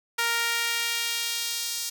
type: tone with high-pass filter sweep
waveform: sawtooth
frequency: 466.2 Hz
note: A#4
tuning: in tune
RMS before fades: -28 dBFS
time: 0.18-1.9 s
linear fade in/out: 10 ms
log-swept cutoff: 1400 to 5200 Hz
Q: 1.1
effects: none